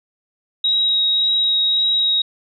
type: tone with vibrato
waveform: sine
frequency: 3811 Hz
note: A#7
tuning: 38 cents sharp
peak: -14 dBFS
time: 0.64-2.22 s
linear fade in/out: 5 ms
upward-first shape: sine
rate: 1.8 Hz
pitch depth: 10 cents each way
effects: none